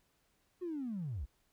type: linear sweep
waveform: triangle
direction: down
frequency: 370 to 51 Hz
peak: -33 dBFS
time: 0.61-1.26 s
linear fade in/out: 20 ms
effects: tanh soft clip ceiling -34 dBFS + pink hiss -75 dBFS RMS until 1.52 s